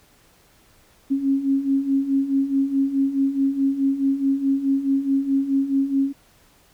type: beating tone pair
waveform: sine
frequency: 270 / 274.7 Hz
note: C#4 / C#4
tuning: -45 / -16 cents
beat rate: 4.7 Hz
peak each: -24 / -19 dBFS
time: 1.1-6.13 s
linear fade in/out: 20 ms
effects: pink hiss -56 dBFS RMS until 6.73 s